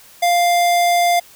square tone, 698.5 Hz, F5, in tune, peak -13 dBFS, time 0.22-1.2 s, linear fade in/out 10 ms, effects white hiss -45 dBFS RMS until 1.35 s

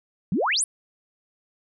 sine exponential sweep, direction up, 153.6 to 11175 Hz, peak -20 dBFS, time 0.32-0.64 s, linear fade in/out 2 ms, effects none

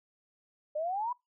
sine exponential sweep, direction up, 587.3 to 1008 Hz, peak -30 dBFS, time 0.75-1.13 s, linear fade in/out 10 ms, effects noise-tail reverb RT60 0.2 s tail -25 dB re dry

